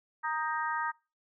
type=harmonic tone with a mistuned harmonic; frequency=311.1 Hz; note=D#4; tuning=in tune; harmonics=3 / 4 / 5 / 6; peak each=-33 / -35 / -37 / -39 dBFS; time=0.23-0.92 s; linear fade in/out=20 ms; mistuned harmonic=5; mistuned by=+31 cents; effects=noise-tail reverb RT60 0.3 s tail -25 dB re dry